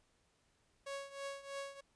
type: tone with tremolo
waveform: sawtooth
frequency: 554.4 Hz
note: C#5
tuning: in tune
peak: -36 dBFS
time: 0.86-1.81 s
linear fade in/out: 10 ms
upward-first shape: triangle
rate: 3.1 Hz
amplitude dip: 85%
effects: pink hiss -75 dBFS RMS until 1.95 s + resampled to 22050 Hz